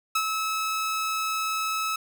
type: tone with ADSR envelope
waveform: sawtooth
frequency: 1297 Hz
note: E6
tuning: 28 cents flat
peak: -17 dBFS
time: 0.15-1.96 s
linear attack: 7 ms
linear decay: 62 ms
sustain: -5 dB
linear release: 4 ms
effects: none